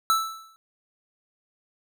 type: tone with exponential decay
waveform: square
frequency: 1318.5 Hz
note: E6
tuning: in tune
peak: -17 dBFS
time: 0.1-0.56 s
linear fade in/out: 0 ms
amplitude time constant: 100 ms
effects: none